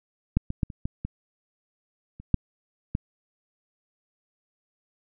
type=clicks; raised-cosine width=5 ms; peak=-8 / -17 / -11 / -26 / -16 / -18 / -29 / -6 / -13 dBFS; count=9; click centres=0.37 / 0.504 / 0.632 / 0.702 / 0.855 / 1.05 / 2.2 / 2.343 / 2.951 s; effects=none